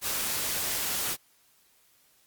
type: noise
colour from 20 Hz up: white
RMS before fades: -30 dBFS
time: 0.01-1.17 s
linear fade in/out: 50 ms
effects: white hiss -64 dBFS RMS until 2.26 s + Opus 48 kbps